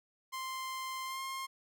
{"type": "tone with pitch glide", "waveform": "sawtooth", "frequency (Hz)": [1046.5, 1064.8], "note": ["C6", "C6"], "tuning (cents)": [0, 30], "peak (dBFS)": -34, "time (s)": [0.32, 1.47], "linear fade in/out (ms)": 20, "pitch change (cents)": 30, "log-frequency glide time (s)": [1.05, 1.21], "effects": []}